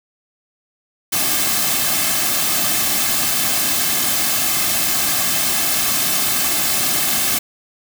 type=noise with comb filter; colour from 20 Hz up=white; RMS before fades=-18 dBFS; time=1.12-7.39 s; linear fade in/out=10 ms; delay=2.1 ms; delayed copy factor=-0.65; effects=none